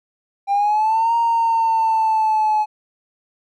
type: linear two-way sweep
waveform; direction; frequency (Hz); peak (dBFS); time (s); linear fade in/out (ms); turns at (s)
triangle; up then down; 791 to 932.3 to 850; -11; 0.47-2.66; 50; 1.15
effects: tanh soft clip ceiling -11 dBFS